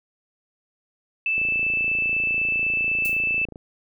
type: tone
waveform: sine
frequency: 2637 Hz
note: E7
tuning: in tune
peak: -20 dBFS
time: 1.26-3.45 s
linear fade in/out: 2 ms
type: click train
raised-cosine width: 2 ms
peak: -25 dBFS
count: 62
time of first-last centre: 1.38-3.559 s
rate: 28 Hz
type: noise with exponential decay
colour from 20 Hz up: violet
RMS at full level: -30 dBFS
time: 3.05-3.25 s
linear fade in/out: 0 ms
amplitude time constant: 42 ms
effects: none